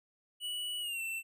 square tone with pitch glide, 2944 to 2684 Hz, F#7 to E7, -9 to +31 cents, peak -36 dBFS, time 0.4-1.23 s, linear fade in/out 50 ms, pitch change -160 cents, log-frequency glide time 0.8-1.01 s, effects none

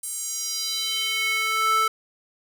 square tone with high-pass filter sweep, 440 Hz, A4, in tune, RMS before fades -25 dBFS, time 0.03-1.88 s, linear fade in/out 5 ms, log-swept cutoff 9200 to 1100 Hz, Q 3, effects none

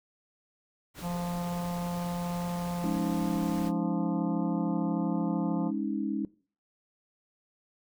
pink noise, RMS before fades -44 dBFS, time 0.94-3.72 s, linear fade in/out 50 ms
harmonic tone, 174.61 Hz, F3, in tune, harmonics 1 / 3 / 4 / 5 / 6 / 7, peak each -31 / -41 / -42 / -41 / -47 / -50 dBFS, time 1.01-5.72 s, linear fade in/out 50 ms
sine chord, Ab suspended fourth, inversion none, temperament equal with one note detuned, 207.7 / 277.2 / 315.7 Hz, Ab3 / Db4 / Eb4, 0 / 0 / +25 cents, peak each -32 / -33 / -33 dBFS, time 2.84-6.25 s, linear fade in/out 2 ms
effects noise-tail reverb RT60 0.4 s tail -20 dB re dry

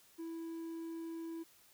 triangle tone, 329.6 Hz, E4, in tune, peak -39 dBFS, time 0.18-1.44 s, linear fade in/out 20 ms, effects white hiss -65 dBFS RMS until 1.73 s

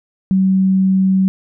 sine tone, 190 Hz, F#3, 46 cents sharp, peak -10 dBFS, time 0.31-1.28 s, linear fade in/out 0 ms, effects none

